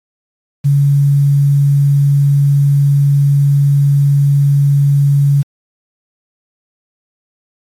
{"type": "tone with quantisation", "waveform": "sine", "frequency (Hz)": 141.4, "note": "C#3", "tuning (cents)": 35, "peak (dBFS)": -7, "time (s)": [0.64, 5.43], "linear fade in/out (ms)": 20, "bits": 6, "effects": ["AAC 64 kbps"]}